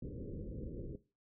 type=low-pass noise; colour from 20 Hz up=pink; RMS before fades=-44 dBFS; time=0.02-0.96 s; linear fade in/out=5 ms; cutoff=530 Hz; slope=96 dB/octave; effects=noise-tail reverb RT60 0.3 s tail -17 dB re dry